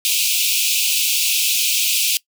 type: high-pass noise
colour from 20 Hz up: pink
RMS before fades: -18 dBFS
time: 0.05-2.17 s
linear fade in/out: 0 ms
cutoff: 2400 Hz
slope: 96 dB/octave
effects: noise-tail reverb RT60 0.1 s tail -21 dB re dry